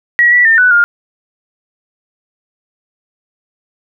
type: tone with pitch steps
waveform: sine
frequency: 1915 / 1952 / 1807 / 1489 / 1413 Hz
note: A#6 / B6 / A6 / F#6 / F6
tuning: +46 / -21 / +46 / +11 / +20 cents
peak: -5 dBFS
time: 0.19-0.84 s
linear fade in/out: 0 ms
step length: 130 ms
effects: none